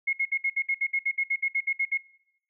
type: tone bursts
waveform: sine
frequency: 2164 Hz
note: C#7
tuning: 42 cents flat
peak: -22 dBFS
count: 16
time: 0.07-1.977 s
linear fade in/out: 10 ms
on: 62 ms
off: 61 ms
effects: noise-tail reverb RT60 0.8 s tail -20 dB re dry